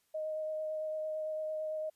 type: tone with vibrato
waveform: sine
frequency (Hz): 622.3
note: D#5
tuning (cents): 0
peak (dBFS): -34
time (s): 0.14-1.9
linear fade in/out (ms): 10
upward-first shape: sine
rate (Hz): 8.9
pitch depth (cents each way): 11
effects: white hiss -75 dBFS RMS until 1.95 s + resampled to 32000 Hz